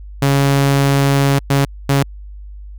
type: tone bursts at uneven times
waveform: sawtooth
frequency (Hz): 139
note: C#3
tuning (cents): +5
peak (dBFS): -7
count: 3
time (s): 0.22-1.39 / 1.5-1.65 / 1.89-2.03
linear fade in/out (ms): 5
effects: added 50 Hz sine -30 dBFS peak until 2.78 s